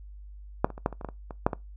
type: clicks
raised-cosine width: 1 ms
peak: -6 / -25 / -27 / -10 / -25 / -26 / -19 / -24 / -24 / -7 / -16 dBFS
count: 11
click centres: 0.645 / 0.703 / 0.779 / 0.861 / 0.927 / 1.012 / 1.047 / 1.088 / 1.308 / 1.465 / 1.532 s
effects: noise-tail reverb RT60 0.2 s tail -21 dB re dry + added 50 Hz sine -42 dBFS peak until 1.76 s